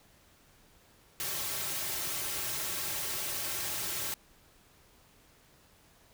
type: noise with comb filter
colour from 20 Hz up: white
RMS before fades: -35 dBFS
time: 1.2-4.14 s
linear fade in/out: 0 ms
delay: 4.1 ms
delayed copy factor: -0.75
effects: pink hiss -62 dBFS RMS until 6.13 s